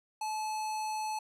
square tone with notch filter, 863 Hz, A5, 34 cents flat, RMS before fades -35 dBFS, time 0.21-1.19 s, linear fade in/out 5 ms, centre 1900 Hz, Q 1.1, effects low-pass 11000 Hz 12 dB/octave

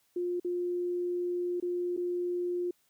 sine tone with dropouts, 353.8 Hz, F4, 23 cents sharp, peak -29 dBFS, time 0.16-2.71 s, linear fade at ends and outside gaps 5 ms, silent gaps 0.399-0.446 / 1.601-1.624 / 1.966-1.974 s, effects white hiss -71 dBFS RMS until 2.89 s

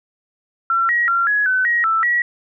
sine tone with pitch steps, 1356 / 1902 / 1375 / 1678 / 1513 / 1894 / 1325 / 1922 Hz, E6 / A#6 / F6 / G#6 / F#6 / A#6 / E6 / B6, +49 / +34 / -27 / +17 / +38 / +27 / +9 / -48 cents, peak -14 dBFS, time 0.7-2.22 s, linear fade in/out 2 ms, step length 190 ms, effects none

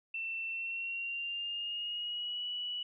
sine tone with pitch glide, 2684 to 2944 Hz, E7 to F#7, +31 to -9 cents, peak -35 dBFS, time 0.14-2.83 s, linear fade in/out 5 ms, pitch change +160 cents, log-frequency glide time 0.47-2.45 s, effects none

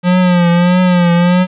square tone with vibrato, 177.3 Hz, F3, 26 cents sharp, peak -8 dBFS, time 0.03-1.47 s, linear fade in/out 50 ms, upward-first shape triangle, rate 1.6 Hz, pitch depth 63 cents each way, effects resampled to 8000 Hz + 7-bit

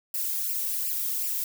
violet noise with flanger, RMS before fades -29 dBFS, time 0.14-1.44 s, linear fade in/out 2 ms, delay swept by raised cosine 0.39 to 1.89 ms, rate 2.7 Hz, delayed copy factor +0.9, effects none

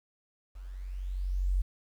sine tone with level ramp, 46.25 Hz, F#1, in tune, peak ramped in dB -41 to -23 dBFS, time 0.55-1.62 s, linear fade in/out 10 ms, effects 10-bit

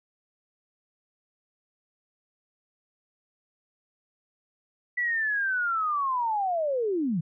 sine linear sweep, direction down, 1975.5 to 146.9 Hz, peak -24 dBFS, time 4.97-7.21 s, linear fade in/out 10 ms, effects none

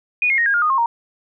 sine tone with pitch steps, 2464 / 2145 / 1867.4 / 1625.6 / 1415.2 / 1232 / 1072.5 / 933.7 Hz, D#7 / C7 / A#6 / G#6 / F6 / D#6 / C6 / A#5, -17 / +42 / +3 / -38 / +23 / -17 / +42 / +3 cents, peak -14 dBFS, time 0.22-0.86 s, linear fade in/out 2 ms, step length 80 ms, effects none

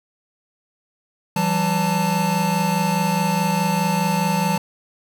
square tone cluster, 166.4 / 191.2 / 887 Hz, E3 / G3 / A5, +17 / -43 / +14 cents, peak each -23 dBFS, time 1.36-4.58 s, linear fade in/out 5 ms, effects none

